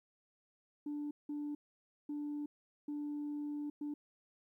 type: tone bursts at uneven times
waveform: sine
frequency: 293.7 Hz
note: D4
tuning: in tune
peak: -36 dBFS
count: 5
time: 0.86-1.11 / 1.29-1.55 / 2.09-2.46 / 2.88-3.7 / 3.81-3.94 s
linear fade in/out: 5 ms
effects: tanh soft clip ceiling -35 dBFS + 13-bit